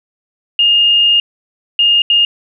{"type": "tone bursts at uneven times", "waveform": "sine", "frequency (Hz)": 2834, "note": "F7", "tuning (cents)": 25, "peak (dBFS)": -7, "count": 3, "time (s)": [[0.59, 1.2], [1.79, 2.02], [2.1, 2.25]], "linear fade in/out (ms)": 2, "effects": []}